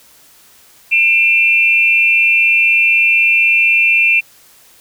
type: tone pair together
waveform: sine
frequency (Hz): 2392 / 2672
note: D7 / E7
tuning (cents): +31 / +23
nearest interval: major second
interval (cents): 192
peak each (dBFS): -11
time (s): 0.91-4.21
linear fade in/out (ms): 20
effects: white hiss -46 dBFS RMS until 4.8 s